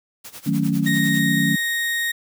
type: noise with tremolo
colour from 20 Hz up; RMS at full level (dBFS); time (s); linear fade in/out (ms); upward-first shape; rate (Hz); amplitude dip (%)
white; -36; 0.24-1.2; 10; sine; 10; 85
type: chord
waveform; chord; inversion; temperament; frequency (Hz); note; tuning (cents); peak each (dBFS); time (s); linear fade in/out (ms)
sine; D# half-diminished seventh; none; equal; 155.56 / 185 / 220 / 277.2; D#3 / F#3 / A3 / C#4; 0 / 0 / 0 / 0; -23; 0.46-1.56; 10
type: tone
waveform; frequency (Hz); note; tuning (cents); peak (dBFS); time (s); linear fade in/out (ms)
35% pulse; 1864.7; A#6; 0; -19; 0.86-2.12; 10
effects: none